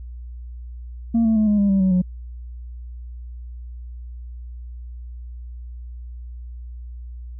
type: tone with pitch steps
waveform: sine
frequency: 230 / 222.4 / 215.1 / 208 / 201.2 / 194.53 / 188.12 / 181.92 Hz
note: A#3 / A3 / A3 / G#3 / G3 / G3 / F#3 / F#3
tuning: -23 / +19 / -39 / +3 / +45 / -13 / +29 / -29 cents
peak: -12 dBFS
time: 1.14-2.02 s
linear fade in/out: 10 ms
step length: 110 ms
effects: tanh soft clip ceiling -13 dBFS + added 60 Hz sine -32 dBFS peak until 7.39 s